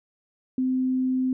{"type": "tone", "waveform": "sine", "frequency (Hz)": 257.8, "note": "C4", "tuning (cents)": -26, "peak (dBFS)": -21, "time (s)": [0.58, 1.33], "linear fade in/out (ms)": 2, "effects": []}